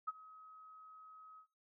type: tone with ADSR envelope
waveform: sine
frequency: 1272 Hz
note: D#6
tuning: 38 cents sharp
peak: -34 dBFS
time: 0.07-1.47 s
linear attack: 15 ms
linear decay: 28 ms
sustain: -20 dB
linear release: 87 ms
effects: noise-tail reverb RT60 0.3 s tail -19 dB re dry